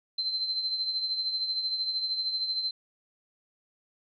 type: tone with tremolo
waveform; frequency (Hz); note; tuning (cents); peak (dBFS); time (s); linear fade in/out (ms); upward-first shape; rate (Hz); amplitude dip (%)
sine; 4095; C8; -38; -25; 0.18-2.71; 5; triangle; 13; 60
effects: none